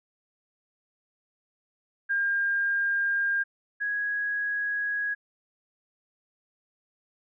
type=tone pair in turn; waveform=sine; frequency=1607 / 1659.8 Hz; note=G6 / G#6; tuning=+43 / -1 cents; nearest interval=minor second; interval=56 cents; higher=second; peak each=-23 / -26 dBFS; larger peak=first; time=2.09-3.44 / 3.8-5.15 s; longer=neither; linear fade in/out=20 ms; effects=none